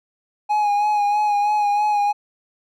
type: tone with vibrato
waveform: triangle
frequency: 830.6 Hz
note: G#5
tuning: in tune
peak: -14 dBFS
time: 0.49-2.13 s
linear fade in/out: 20 ms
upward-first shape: sine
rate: 3.1 Hz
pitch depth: 31 cents each way
effects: none